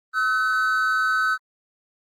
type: tone pair together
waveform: triangle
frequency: 1290 / 1511.6 Hz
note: E6 / F#6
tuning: -38 / +37 cents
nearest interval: minor third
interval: 275 cents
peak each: -21 / -19 dBFS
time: 0.13-1.38 s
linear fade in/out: 50 ms
effects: Opus 24 kbps